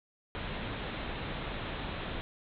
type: low-pass noise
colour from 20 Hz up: pink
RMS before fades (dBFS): -38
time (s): 0.35-2.21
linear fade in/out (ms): 0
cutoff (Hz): 3900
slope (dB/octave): 96
effects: none